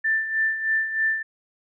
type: tone with tremolo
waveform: sine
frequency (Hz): 1774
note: A6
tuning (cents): +14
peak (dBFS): -18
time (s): 0.04-1.23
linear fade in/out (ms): 10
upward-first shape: sine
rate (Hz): 3.2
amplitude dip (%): 65
effects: none